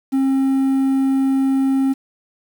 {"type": "tone with quantisation", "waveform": "triangle", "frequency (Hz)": 268.4, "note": "C4", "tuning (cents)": 44, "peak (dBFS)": -12, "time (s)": [0.12, 1.94], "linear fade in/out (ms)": 20, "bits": 7, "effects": []}